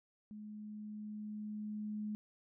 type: tone with level ramp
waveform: sine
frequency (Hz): 211.5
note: G#3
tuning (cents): +32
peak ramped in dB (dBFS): -46 to -37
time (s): 0.31-2.15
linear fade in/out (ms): 0
effects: none